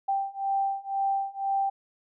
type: beating tone pair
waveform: sine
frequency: 784 / 786 Hz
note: G5 / G5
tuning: 0 / +4 cents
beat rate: 2 Hz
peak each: -29 / -28 dBFS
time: 0.08-1.7 s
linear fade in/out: 10 ms
effects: none